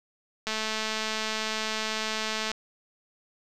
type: click train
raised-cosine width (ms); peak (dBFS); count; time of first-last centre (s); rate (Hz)
0.2; -13; 447; 0.47-2.516; 218
effects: none